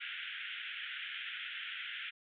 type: band-pass noise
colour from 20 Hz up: white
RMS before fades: -43 dBFS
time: 0-2.11 s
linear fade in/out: 20 ms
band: 1400 to 3400 Hz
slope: 96 dB/octave
effects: none